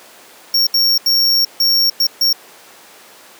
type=tone bursts at uneven times; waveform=square; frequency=5520 Hz; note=F8; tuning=21 cents flat; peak=-11 dBFS; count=6; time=0.54-0.67 / 0.74-0.98 / 1.06-1.45 / 1.6-1.9 / 2-2.07 / 2.21-2.33 s; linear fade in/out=5 ms; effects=pink hiss -41 dBFS RMS until 3.39 s + high-pass 400 Hz 12 dB/octave